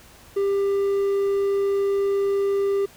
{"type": "tone", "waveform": "triangle", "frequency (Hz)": 397, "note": "G4", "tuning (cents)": 22, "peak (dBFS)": -17, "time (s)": [0.36, 2.86], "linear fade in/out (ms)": 10, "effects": ["pink hiss -49 dBFS RMS until 2.96 s"]}